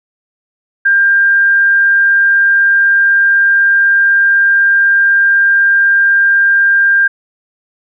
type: tone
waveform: sine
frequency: 1596 Hz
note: G6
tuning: 31 cents sharp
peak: -6 dBFS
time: 0.85-7.08 s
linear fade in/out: 10 ms
effects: none